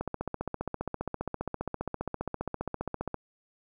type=click train; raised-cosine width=1 ms; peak=-18 dBFS; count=48; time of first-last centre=0.01-3.143 s; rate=15 Hz; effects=10-bit